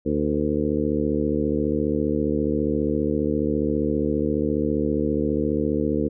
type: harmonic tone with a mistuned harmonic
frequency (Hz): 74.8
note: D2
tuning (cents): +32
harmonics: 1 / 2 / 3 / 4 / 5 / 6 / 7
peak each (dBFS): -31 / -31 / -26 / -25 / -29 / -27 / -31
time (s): 0.05-6.09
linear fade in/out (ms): 20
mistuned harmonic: 7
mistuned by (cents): -46
effects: none